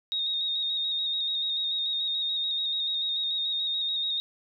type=tone with vibrato; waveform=sine; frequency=3729 Hz; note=A#7; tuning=in tune; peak=-26 dBFS; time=0.12-4.2 s; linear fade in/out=0 ms; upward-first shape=square; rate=6.9 Hz; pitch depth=26 cents each way; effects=none